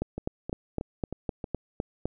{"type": "two click trains", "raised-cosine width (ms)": 2, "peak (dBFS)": [-15, -20], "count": [9, 5], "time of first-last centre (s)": [[0.02, 2.056], [0.18, 1.442]], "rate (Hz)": [3.93, 3.17], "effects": []}